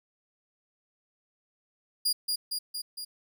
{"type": "tone with echo", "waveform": "sawtooth", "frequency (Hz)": 4841, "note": "D#8", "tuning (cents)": -48, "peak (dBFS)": -21, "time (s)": [2.05, 2.13], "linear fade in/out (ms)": 10, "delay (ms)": 230, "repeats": 4, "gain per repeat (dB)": -3, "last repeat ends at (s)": 3.05, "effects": []}